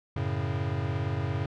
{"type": "chord", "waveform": "square", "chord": "F# minor", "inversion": "none", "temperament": "equal", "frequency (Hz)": [92.5, 110, 138.59], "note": ["F#2", "A2", "C#3"], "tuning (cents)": [0, 0, 0], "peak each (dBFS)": -33, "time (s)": [0.16, 1.46], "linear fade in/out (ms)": 5, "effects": ["low-pass 3000 Hz 12 dB/octave"]}